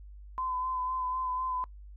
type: tone with vibrato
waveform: sine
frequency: 1019 Hz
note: C6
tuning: 46 cents flat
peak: -30 dBFS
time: 0.38-1.64 s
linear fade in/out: 0 ms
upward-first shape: sine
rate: 4 Hz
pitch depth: 23 cents each way
effects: noise-tail reverb RT60 0.1 s tail -23 dB re dry + added 50 Hz sine -45 dBFS peak until 1.96 s